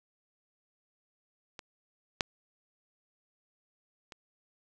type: clicks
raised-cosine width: 0.2 ms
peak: -25 / -9 / -28 dBFS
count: 3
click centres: 1.592 / 2.208 / 4.122 s
effects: none